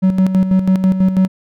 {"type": "tone with tremolo", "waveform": "triangle", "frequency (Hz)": 188.1, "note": "F#3", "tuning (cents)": 29, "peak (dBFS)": -6, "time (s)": [0.02, 1.28], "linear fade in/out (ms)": 20, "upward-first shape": "square", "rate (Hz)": 6.1, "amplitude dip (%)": 60, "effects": []}